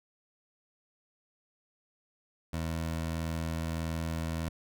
20% pulse tone, 81.6 Hz, E2, 17 cents flat, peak -27 dBFS, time 2.53-4.49 s, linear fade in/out 5 ms, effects none

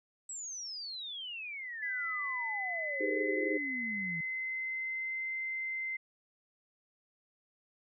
sine exponential sweep, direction down, 7902 to 160 Hz, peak -39 dBFS, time 0.29-4.21 s, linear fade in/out 5 ms
sine tone with pitch glide, 2000 to 2075 Hz, B6 to C7, +21 to -15 cents, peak -34 dBFS, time 1.82-5.97 s, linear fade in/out 10 ms, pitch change +64 cents, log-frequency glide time 1.96-5.35 s
sine chord, Ab major seventh, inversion second, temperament equal, 311.1 / 392 / 415.3 / 523.3 Hz, Eb4 / G4 / Ab4 / C5, 0 / 0 / 0 / 0 cents, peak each -37 dBFS, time 3-3.58 s, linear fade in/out 10 ms
effects none

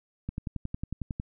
click train, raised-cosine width 5 ms, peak -20 dBFS, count 11, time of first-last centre 0.29-1.199 s, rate 11 Hz, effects none

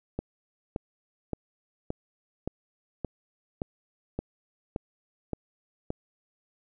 click train, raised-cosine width 2 ms, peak -17 dBFS, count 11, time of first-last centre 0.19-5.904 s, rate 1.75 Hz, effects none

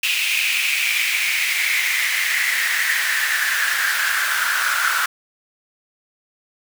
pink noise with high-pass filter sweep, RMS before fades -20 dBFS, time 0.03-5.06 s, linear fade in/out 5 ms, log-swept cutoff 2600 to 1400 Hz, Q 6.1, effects none

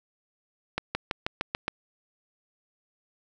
accelerating click train, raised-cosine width 0.3 ms, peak -11 dBFS, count 7, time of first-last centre 0.78-1.681 s, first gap 170 ms, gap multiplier 0.95, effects none

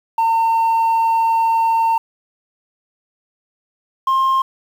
sine tone pair in turn, 908 / 1061.6 Hz, A#5 / C6, -46 / +25 cents, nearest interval minor third, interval 271 cents, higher second, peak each -10 dBFS, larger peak neither, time 0.18-1.98 / 4.07-4.42 s, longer first, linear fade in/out 5 ms, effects tanh soft clip ceiling -12 dBFS + 7-bit

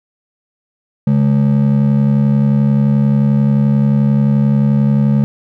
triangle ring-modulated tone, 174.61 Hz, F3, in tune, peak -4 dBFS, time 1.07-5.24 s, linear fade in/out 0 ms, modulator 35.7 Hz, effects none

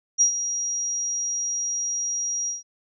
sine tone with ADSR envelope, 5720 Hz, F8, 41 cents sharp, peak -13 dBFS, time 0.18-2.63 s, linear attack 32 ms, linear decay 98 ms, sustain -11 dB, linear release 150 ms, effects none

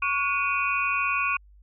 sine tone cluster, 1116 / 1442 / 2287 / 2482 / 2694 Hz, C#6 / F#6 / D7 / D#7 / E7, +11 / -45 / -47 / -5 / +37 cents, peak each -27 / -31 / -35 / -26 / -34 dBFS, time 0.02-1.37 s, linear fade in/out 5 ms, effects added 50 Hz sine -50 dBFS peak until 1.62 s

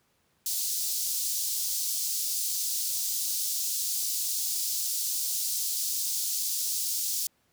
pink high-pass noise, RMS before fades -30 dBFS, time 0.46-7.27 s, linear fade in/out 2 ms, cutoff 4800 Hz, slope 24 dB/octave, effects pink hiss -70 dBFS RMS until 7.52 s + high-pass 80 Hz 12 dB/octave

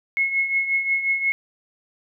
sine tone with tremolo, 2176 Hz, C#7, 33 cents flat, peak -16 dBFS, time 0.17-1.32 s, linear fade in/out 0 ms, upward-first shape triangle, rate 5.6 Hz, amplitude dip 70%, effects none

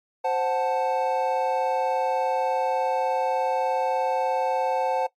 triangle chord, F# diminished, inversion second, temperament equal, 523.3 / 740 / 880 Hz, C5 / F#5 / A5, 0 / 0 / 0 cents, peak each -24 dBFS, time 0.24-5.07 s, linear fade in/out 10 ms, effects noise-tail reverb RT60 0.1 s tail -18 dB re dry + MP3 64 kbps

